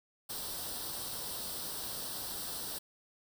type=noise with comb filter; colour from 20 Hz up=white; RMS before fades=-40 dBFS; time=0.29-2.79 s; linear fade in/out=10 ms; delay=0.22 ms; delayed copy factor=+0.7; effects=none